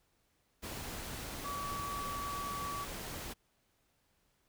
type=tone in noise; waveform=sine; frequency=1141 Hz; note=C#6; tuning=50 cents sharp; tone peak=-38 dBFS; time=1.44-2.85 s; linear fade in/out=20 ms; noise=pink; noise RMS=-43 dBFS; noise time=0.62-3.34 s; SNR=+2 dB; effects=pink hiss -75 dBFS RMS until 4.48 s